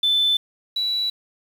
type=tone pair in turn; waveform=sine; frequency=3520 / 3935 Hz; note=A7 / B7; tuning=0 / -7 cents; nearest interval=major second; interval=193 cents; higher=second; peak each=-15 / -20 dBFS; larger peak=first; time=0.03-0.37 / 0.76-1.1 s; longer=neither; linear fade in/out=5 ms; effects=tanh soft clip ceiling -11 dBFS + 7-bit